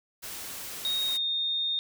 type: noise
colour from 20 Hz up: white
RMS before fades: -39 dBFS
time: 0.22-1.18 s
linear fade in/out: 20 ms
type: tone with pitch glide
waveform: sine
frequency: 3745 to 3670 Hz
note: A#7 to A#7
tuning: +7 to -28 cents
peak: -26 dBFS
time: 0.85-1.79 s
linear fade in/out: 0 ms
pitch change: -35 cents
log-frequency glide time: 1.06-1.22 s
effects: none